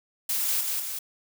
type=noise with echo; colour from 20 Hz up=blue; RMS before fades=-27 dBFS; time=0.29-0.61 s; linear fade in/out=5 ms; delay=190 ms; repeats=2; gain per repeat=-3 dB; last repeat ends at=0.99 s; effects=none